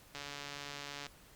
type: click train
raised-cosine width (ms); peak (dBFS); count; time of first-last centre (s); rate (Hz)
0.2; -26; 132; 0.15-1.066; 143
effects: pink hiss -60 dBFS RMS until 1.35 s + Opus 48 kbps